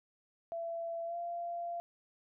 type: tone with pitch glide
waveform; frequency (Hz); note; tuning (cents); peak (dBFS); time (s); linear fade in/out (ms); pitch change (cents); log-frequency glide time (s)
sine; 671 to 688.7; E5 to F5; +31 to -24; -36; 0.52-1.8; 0; +45; 1.05-1.16
effects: none